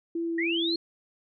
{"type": "tone with vibrato", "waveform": "sine", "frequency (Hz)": 333.9, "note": "E4", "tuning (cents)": 22, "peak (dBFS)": -27, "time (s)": [0.15, 0.76], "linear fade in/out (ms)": 5, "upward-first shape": "sine", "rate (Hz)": 3.5, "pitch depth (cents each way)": 8}
{"type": "linear sweep", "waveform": "sine", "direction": "up", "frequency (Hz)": [1850, 4327], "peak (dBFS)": -27, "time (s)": [0.38, 0.76], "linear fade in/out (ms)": 5}
{"effects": []}